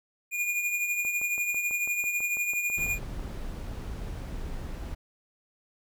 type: tone with tremolo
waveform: square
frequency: 2432 Hz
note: D#7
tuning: 40 cents flat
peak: -25 dBFS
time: 0.31-2.99 s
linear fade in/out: 50 ms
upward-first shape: triangle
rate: 12 Hz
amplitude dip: 55%
type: click train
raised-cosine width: 1 ms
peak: -31 dBFS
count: 14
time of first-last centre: 1.05-3.195 s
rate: 6.06 Hz
type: noise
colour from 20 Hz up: brown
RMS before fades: -36 dBFS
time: 2.77-4.95 s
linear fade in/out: 10 ms
effects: none